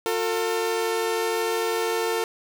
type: tone pair together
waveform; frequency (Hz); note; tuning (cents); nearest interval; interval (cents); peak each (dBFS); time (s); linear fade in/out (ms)
sawtooth; 357.2 / 450.1; F4 / A4; +39 / +39; major third; 400; -25 / -20; 0.06-2.24; 0
effects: none